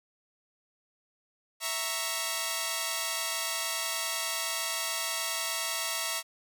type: chord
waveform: 5% pulse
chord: A# diminished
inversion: second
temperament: equal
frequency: 659.3 / 932.3 / 1108.7 Hz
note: E5 / A#5 / C#6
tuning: 0 / 0 / 0 cents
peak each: -23 dBFS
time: 1.6-6.23 s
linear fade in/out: 50 ms
effects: none